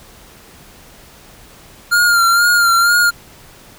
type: tone with vibrato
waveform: square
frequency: 1400 Hz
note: F6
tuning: 4 cents sharp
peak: -10 dBFS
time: 1.91-3.11 s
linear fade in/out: 20 ms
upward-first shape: sine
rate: 2.1 Hz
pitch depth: 42 cents each way
effects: pink hiss -42 dBFS RMS until 3.78 s